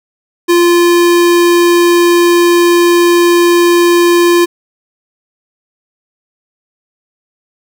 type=tone; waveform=square; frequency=346.7 Hz; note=F4; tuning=13 cents flat; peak=-6 dBFS; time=0.48-4.46 s; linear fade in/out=20 ms; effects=none